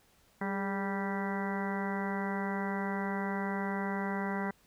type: harmonic tone with a mistuned harmonic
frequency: 196 Hz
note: G3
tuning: in tune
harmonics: 1 / 2 / 3 / 4 / 5 / 6 / 7 / 8 / 9 / 10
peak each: -34 / -40 / -44 / -41 / -41 / -48 / -46 / -44 / -51 / -42 dBFS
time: 0.41-4.51 s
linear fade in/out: 5 ms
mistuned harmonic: 2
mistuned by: +57 cents
effects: pink hiss -66 dBFS RMS until 4.66 s